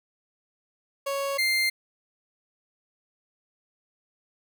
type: tone pair in turn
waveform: 30% pulse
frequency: 554.4 / 2100 Hz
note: C#5 / C7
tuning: 0 / +6 cents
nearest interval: octave + major seventh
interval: 2306 cents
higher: second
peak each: -24 / -19 dBFS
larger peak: second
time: 1.06-1.38 / 1.38-1.7 s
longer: neither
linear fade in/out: 10 ms
effects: none